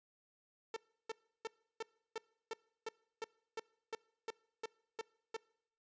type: tone bursts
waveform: sawtooth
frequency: 448.2 Hz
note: A4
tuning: 32 cents sharp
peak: -35 dBFS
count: 14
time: 0.74-5.366 s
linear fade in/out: 2 ms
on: 24 ms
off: 330 ms
effects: noise-tail reverb RT60 0.7 s tail -24 dB re dry + resampled to 16000 Hz